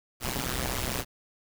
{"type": "noise with amplitude modulation", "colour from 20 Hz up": "pink", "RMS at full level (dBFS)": -27, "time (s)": [0.2, 1.05], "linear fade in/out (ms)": 50, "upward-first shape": "sine", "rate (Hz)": 127, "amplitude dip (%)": 100, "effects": []}